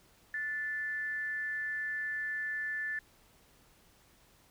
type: tone with frequency modulation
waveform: sine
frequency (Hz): 1754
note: A6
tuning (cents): -6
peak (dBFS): -33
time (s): 0.34-2.99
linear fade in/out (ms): 2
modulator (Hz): 302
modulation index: 0.28
effects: pink hiss -64 dBFS RMS until 4.5 s